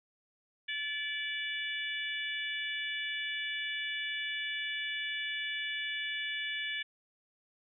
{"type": "harmonic tone with a mistuned harmonic", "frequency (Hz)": 578, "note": "D5", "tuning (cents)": -28, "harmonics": [3, 4, 5, 6], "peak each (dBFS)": [-38, -39, -40, -41], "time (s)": [0.68, 6.83], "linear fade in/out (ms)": 10, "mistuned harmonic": 5, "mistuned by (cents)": 28, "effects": []}